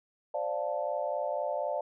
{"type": "chord", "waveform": "sine", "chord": "D minor seventh", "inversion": "third", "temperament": "equal", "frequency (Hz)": [523.3, 587.3, 698.5, 880], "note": ["C5", "D5", "F5", "A5"], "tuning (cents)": [0, 0, 0, 0], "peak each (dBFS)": [-37, -32, -36, -38], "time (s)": [0.34, 1.81], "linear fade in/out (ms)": 5, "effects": []}